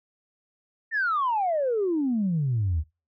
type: exponential sweep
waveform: sine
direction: down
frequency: 1849 to 72.5 Hz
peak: -21 dBFS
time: 0.91-2.84 s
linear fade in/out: 50 ms
effects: noise-tail reverb RT60 0.3 s tail -25 dB re dry + tanh soft clip ceiling -18 dBFS